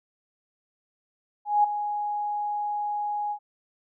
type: tone with ADSR envelope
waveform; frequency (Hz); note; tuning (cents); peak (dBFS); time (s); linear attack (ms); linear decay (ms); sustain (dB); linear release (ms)
sine; 830.6; G#5; 0; -15; 1.45-3.39; 190; 7; -11; 78
effects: none